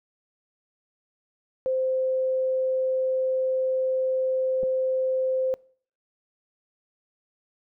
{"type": "tone", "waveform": "sine", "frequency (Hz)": 520, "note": "C5", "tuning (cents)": -11, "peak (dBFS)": -22, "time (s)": [1.66, 5.54], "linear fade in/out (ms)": 0}
{"type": "clicks", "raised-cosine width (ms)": 2, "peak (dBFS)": -26, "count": 2, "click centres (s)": [4.631, 4.636]}
{"effects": ["noise-tail reverb RT60 0.5 s tail -24 dB re dry"]}